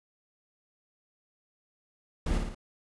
brown noise with echo, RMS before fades -29 dBFS, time 2.26-2.38 s, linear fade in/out 5 ms, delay 56 ms, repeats 3, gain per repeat -4 dB, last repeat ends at 2.548 s, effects resampled to 24000 Hz

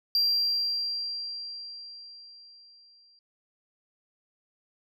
sine tone with exponential decay, 4739 Hz, D8, 15 cents sharp, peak -18 dBFS, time 0.15-3.19 s, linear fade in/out 1 ms, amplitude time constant 660 ms, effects tanh soft clip ceiling -20 dBFS

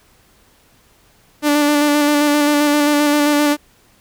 sawtooth tone with vibrato, 293.7 Hz, D4, in tune, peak -8 dBFS, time 1.42-3.57 s, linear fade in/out 50 ms, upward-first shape square, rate 7.6 Hz, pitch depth 18 cents each way, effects pink hiss -53 dBFS RMS until 4 s

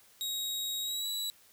sawtooth tone with pitch glide, 3795 to 3922 Hz, A#7 to B7, +30 to -13 cents, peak -30 dBFS, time 0.21-1.3 s, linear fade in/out 0 ms, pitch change +57 cents, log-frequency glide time 0.82-1.08 s, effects white hiss -61 dBFS RMS until 1.52 s

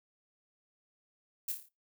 violet noise with echo, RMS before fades -35 dBFS, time 1.48-1.52 s, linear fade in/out 5 ms, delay 28 ms, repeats 6, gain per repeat -5 dB, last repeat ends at 1.688 s, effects noise-tail reverb RT60 0.2 s tail -18 dB re dry

